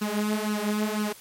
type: tone with flanger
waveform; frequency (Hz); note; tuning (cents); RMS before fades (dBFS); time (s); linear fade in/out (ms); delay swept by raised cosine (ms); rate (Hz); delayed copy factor
sawtooth; 211.2; G#3; +29; -27; 0.01-1.13; 10; 0.7 to 5.6; 2; +0.75
effects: white hiss -48 dBFS RMS until 1.2 s + MP3 64 kbps